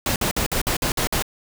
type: noise bursts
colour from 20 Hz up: pink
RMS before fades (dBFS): -22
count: 8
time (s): 0.06-1.224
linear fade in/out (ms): 2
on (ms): 100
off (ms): 52
effects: none